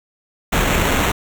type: noise with sample-and-hold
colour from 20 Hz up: pink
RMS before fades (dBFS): -17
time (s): 0.52-1.12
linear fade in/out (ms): 10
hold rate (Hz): 4900
effects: none